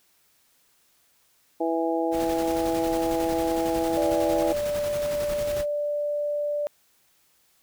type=harmonic tone; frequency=164.81 Hz; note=E3; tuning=in tune; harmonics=2 / 3 / 4 / 5; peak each=-26 / -28 / -29 / -30 dBFS; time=1.6-4.53 s; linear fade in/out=10 ms
type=noise with tremolo; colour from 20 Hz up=pink; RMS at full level=-35 dBFS; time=2.11-5.66 s; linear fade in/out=50 ms; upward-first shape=square; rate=11 Hz; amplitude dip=40%
type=tone; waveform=sine; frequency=587.3 Hz; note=D5; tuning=in tune; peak=-24 dBFS; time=3.97-6.67 s; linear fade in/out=0 ms
effects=white hiss -64 dBFS RMS until 7.62 s